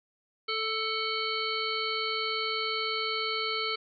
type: harmonic tone with a mistuned harmonic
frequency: 440 Hz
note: A4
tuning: in tune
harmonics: 1 / 3 / 5 / 7 / 9 / 10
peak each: -36 / -34 / -35 / -36 / -40 / -35 dBFS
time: 0.48-3.76 s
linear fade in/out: 10 ms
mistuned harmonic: 5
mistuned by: +20 cents
effects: none